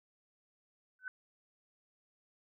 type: tone with exponential growth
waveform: sine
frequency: 1512 Hz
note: F#6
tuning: 37 cents sharp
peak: -34 dBFS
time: 0.99-1.08 s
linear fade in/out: 1 ms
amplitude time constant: 19 ms
effects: none